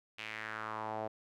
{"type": "tone with band-pass filter sweep", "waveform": "sawtooth", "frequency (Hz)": 109.1, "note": "A2", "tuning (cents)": -14, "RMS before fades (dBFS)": -41, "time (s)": [0.18, 1.08], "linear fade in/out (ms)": 10, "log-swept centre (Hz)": [2700, 640], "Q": 3.1, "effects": []}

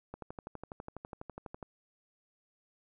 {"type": "click train", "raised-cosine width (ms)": 1, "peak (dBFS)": -28, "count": 19, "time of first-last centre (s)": [0.14, 1.628], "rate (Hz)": 12.1, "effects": []}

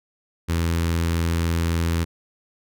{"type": "tone with notch filter", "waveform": "sawtooth", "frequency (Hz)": 83.6, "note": "E2", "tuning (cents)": 25, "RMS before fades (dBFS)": -22, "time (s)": [0.48, 2.05], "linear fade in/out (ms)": 20, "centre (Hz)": 680, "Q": 1.4, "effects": []}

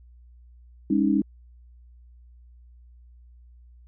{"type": "chord", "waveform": "sine", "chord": "Ab suspended fourth", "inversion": "none", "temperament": "equal with one note detuned", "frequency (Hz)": [202.8, 277.2, 311.1], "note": ["Ab3", "Db4", "Eb4"], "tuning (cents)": [-41, 0, 0], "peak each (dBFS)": -23, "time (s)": [0.9, 1.22], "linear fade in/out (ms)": 5, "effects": ["added 60 Hz sine -48 dBFS peak until 3.87 s"]}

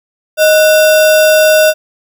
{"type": "tone with sample-and-hold", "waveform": "sine", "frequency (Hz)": 622.3, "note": "D#5", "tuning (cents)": 0, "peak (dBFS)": -4, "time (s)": [0.37, 1.74], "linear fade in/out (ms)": 50, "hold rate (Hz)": 2100, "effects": []}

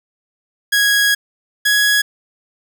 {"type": "tone pair in turn", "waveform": "sawtooth", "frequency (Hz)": [1656, 1671.4], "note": ["G#6", "G#6"], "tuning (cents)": [-5, 11], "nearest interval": "unison", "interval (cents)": 16, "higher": "second", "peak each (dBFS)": -8, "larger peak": "neither", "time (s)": [[0.72, 1.15], [1.65, 2.02]], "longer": "first", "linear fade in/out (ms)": 10, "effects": []}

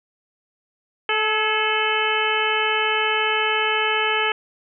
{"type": "harmonic tone with a mistuned harmonic", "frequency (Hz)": 434.4, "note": "A4", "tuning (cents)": -22, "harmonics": [1, 2, 3, 4, 5, 6, 7], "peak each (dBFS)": [-26, -26, -26, -26, -26, -26, -26], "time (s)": [1.09, 4.32], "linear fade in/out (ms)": 2, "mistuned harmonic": 4, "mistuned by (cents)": -49, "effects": []}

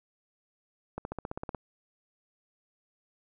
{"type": "accelerating click train", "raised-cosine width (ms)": 1, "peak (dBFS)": -21, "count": 10, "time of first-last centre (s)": [0.98, 1.547], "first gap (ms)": 71, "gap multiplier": 0.97, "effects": []}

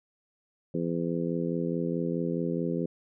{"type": "harmonic tone", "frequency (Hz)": 84.7, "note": "E2", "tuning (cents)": 48, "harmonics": [2, 3, 4, 5, 6], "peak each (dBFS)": [-31, -33, -34, -35, -36], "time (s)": [0.74, 2.86], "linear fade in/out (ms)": 5, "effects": []}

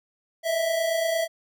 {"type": "tone pair together", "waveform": "square", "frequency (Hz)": [632.4, 661], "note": ["D#5", "E5"], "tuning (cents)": [28, 5], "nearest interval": "minor second", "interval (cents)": 77, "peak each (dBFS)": [-31, -24], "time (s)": [0.43, 1.28], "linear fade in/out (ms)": 50, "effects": []}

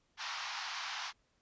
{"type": "band-pass noise", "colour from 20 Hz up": "pink", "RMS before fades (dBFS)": -41, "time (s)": [0.17, 1.13], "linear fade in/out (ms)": 50, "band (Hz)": [810, 6000], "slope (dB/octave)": 48, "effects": ["pink hiss -75 dBFS RMS until 1.41 s", "resampled to 16000 Hz"]}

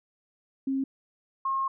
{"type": "tone pair in turn", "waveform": "sine", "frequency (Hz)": [268.9, 1075.6], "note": ["C4", "C6"], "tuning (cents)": [47, 47], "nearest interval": "2 octaves", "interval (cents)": 2400, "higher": "second", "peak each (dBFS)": [-25, -25], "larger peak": "neither", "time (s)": [[0.67, 0.84], [1.45, 1.68]], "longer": "second", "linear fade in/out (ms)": 5, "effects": []}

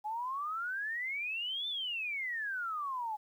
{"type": "exponential two-way sweep", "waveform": "sine", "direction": "up then down", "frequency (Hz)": [830.6, 3580, 830.6], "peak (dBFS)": -34, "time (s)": [0.04, 3.17], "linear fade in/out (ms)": 20, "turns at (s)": 1.68, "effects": ["11-bit"]}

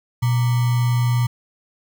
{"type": "tone with sample-and-hold", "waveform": "sine", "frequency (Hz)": 121.5, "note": "B2", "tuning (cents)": -28, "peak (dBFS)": -15, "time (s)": [0.22, 1.27], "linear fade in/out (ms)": 10, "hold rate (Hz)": 1050, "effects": []}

